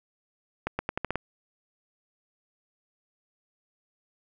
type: accelerating click train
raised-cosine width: 0.5 ms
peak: -13 dBFS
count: 7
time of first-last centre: 0.67-1.157 s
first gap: 120 ms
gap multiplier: 0.84
effects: none